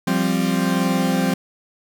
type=chord; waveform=40% pulse; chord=F suspended second; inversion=none; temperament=equal; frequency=174.61 / 196 / 261.6 Hz; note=F3 / G3 / C4; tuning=0 / 0 / 0 cents; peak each=-21 dBFS; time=0.07-1.34 s; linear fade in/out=5 ms; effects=none